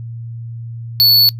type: tone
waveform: square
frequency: 4435 Hz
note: C#8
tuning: in tune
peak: -7 dBFS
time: 1-1.29 s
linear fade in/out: 0 ms
effects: noise-tail reverb RT60 0.1 s tail -21 dB re dry + added 116 Hz sine -25 dBFS peak until 1.39 s